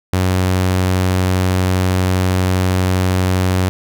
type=tone; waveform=sawtooth; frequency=92.5 Hz; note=F#2; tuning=in tune; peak=-9 dBFS; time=0.13-3.69 s; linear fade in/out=0 ms; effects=none